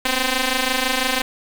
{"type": "ring-modulated tone", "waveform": "5% pulse", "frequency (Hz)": 257.4, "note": "C4", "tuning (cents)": -28, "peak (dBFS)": -4, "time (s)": [0.05, 1.22], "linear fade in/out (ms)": 5, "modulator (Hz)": 1300, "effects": []}